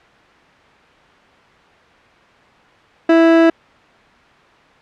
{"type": "tone", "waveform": "30% pulse", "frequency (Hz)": 329.6, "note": "E4", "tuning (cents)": 0, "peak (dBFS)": -5, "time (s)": [3.09, 3.5], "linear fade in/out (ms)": 5, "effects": ["white hiss -47 dBFS RMS until 4.81 s", "low-pass 2000 Hz 12 dB/octave"]}